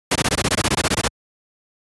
pink noise bursts, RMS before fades -17 dBFS, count 15, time 0.11-1.08 s, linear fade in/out 5 ms, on 46 ms, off 20 ms, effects high-pass 80 Hz 12 dB/octave + resampled to 24000 Hz

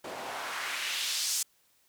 white noise with band-pass filter sweep, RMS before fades -34 dBFS, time 0.04-1.43 s, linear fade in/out 5 ms, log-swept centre 480 to 7300 Hz, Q 1.3, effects white hiss -68 dBFS RMS until 1.88 s

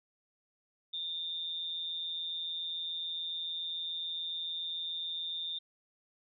sine tone with amplitude modulation, 3615 Hz, A7, 46 cents sharp, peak -32 dBFS, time 0.93-5.59 s, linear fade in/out 10 ms, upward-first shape sine, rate 167 Hz, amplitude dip 65%, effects none

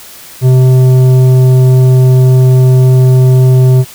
sine tone with tanh clipping, 128.7 Hz, C3, 28 cents flat, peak -4 dBFS, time 0.41-3.85 s, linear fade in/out 50 ms, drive 10 dB, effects white hiss -32 dBFS RMS until 3.94 s

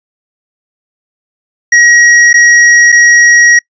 square tone with dropouts, 1900 Hz, A#6, 33 cents sharp, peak -3 dBFS, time 1.72-3.59 s, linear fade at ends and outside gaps 5 ms, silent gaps 2.33-2.34 / 2.92-2.924 s, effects noise-tail reverb RT60 0.1 s tail -26 dB re dry + resampled to 16000 Hz

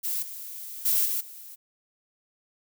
violet noise with level steps, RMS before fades -29 / -39 / -23 / -28 / -44 dBFS, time 0.03-1.56 s, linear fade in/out 20 ms, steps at 0.22 / 0.85 / 1.05 / 1.2 s, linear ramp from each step 10 ms, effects none

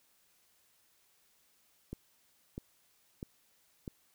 click train, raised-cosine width 3 ms, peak -27 dBFS, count 4, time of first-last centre 1.93-3.878 s, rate 1.54 Hz, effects white hiss -70 dBFS RMS until 4.14 s

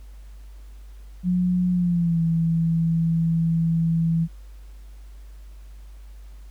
sine tone with pitch glide, 179.9 to 164.97 Hz, F#3 to E3, -48 to +2 cents, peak -18 dBFS, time 1.23-4.28 s, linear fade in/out 50 ms, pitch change -150 cents, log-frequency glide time 1.72-2.21 s, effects added 50 Hz sine -39 dBFS peak until 6.5 s + pink hiss -59 dBFS RMS until 6.5 s

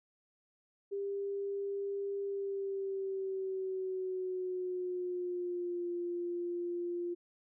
sine tone with pitch glide, 398.5 to 348.9 Hz, G4 to F4, +28 to -2 cents, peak -34 dBFS, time 0.91-7.15 s, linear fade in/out 20 ms, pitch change -230 cents, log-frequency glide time 2.23-5.89 s, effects none

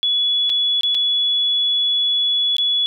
sine tone with dropouts, 3400 Hz, G#7, 40 cents sharp, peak -15 dBFS, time 0.03-2.86 s, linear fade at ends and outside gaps 0 ms, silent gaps 0.495-0.5 / 0.81-0.833 / 0.946-0.95 / 2.567-2.583 s, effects none

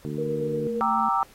harmonic tone, 74.4 Hz, D2, 23 cents sharp, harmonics 2 / 3 / 4 / 5 / 6, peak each -32 / -34 / -35 / -37 / -39 dBFS, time 0.05-0.67 s, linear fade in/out 0 ms
sine tone with tremolo, 471.1 Hz, A#4, 18 cents sharp, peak -25 dBFS, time 0.18-0.81 s, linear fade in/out 5 ms, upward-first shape sine, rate 8.6 Hz, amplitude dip 25%
sine tone, 222.9 Hz, A3, 23 cents sharp, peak -30 dBFS, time 0.42-1.09 s, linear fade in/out 5 ms
sine chord, E half-diminished seventh, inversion first, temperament equal, 784 / 932.3 / 1174.7 / 1318.5 Hz, G5 / Bb5 / D6 / E6, 0 / 0 / 0 / 0 cents, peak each -26 dBFS, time 0.81-1.23 s, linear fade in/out 0 ms
effects pink hiss -54 dBFS RMS until 1.34 s + AAC 48 kbps

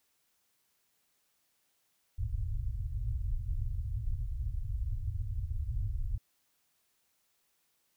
pink low-pass noise, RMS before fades -34 dBFS, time 2.18-6.18 s, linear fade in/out 10 ms, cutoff 120 Hz, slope 96 dB/octave, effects white hiss -75 dBFS RMS until 7.96 s

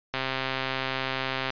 click train, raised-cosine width 0.3 ms, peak -12 dBFS, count 181, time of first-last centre 0.14-1.504 s, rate 132 Hz, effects resampled to 11025 Hz

